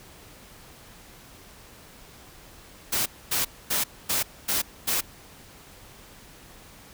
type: noise bursts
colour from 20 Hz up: white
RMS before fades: -25 dBFS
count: 6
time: 2.92-5.01 s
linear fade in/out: 10 ms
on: 140 ms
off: 250 ms
effects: pink hiss -49 dBFS RMS until 6.93 s